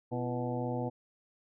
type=harmonic tone with a mistuned harmonic; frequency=123.47 Hz; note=B2; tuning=in tune; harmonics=1 / 2 / 3 / 4 / 5 / 6 / 7; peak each=-36 / -37 / -41 / -38 / -43 / -42 / -43 dBFS; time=0.11-0.9 s; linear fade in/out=20 ms; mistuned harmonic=3; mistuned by=-140 cents; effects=none